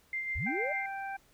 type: tone with tremolo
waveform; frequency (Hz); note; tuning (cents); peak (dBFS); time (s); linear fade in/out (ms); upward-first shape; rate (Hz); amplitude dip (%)
sine; 2093; C7; 0; -31; 0.13-0.86; 2; sine; 6.7; 40
type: linear sweep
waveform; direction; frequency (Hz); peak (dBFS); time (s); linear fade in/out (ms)
sine; up; 40.62 to 630; -33; 0.35-0.73; 10
type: harmonic tone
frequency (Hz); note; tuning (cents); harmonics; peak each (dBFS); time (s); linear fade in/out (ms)
784; G5; 0; 1 / 2 / 3; -37 / -41 / -47; 0.46-1.17; 10
effects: pink hiss -65 dBFS RMS until 1.33 s